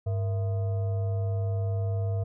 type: tone with frequency modulation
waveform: sine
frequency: 100.8 Hz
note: G2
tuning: 49 cents sharp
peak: -25 dBFS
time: 0.06-2.24 s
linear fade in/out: 10 ms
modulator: 568 Hz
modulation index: 0.39
effects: none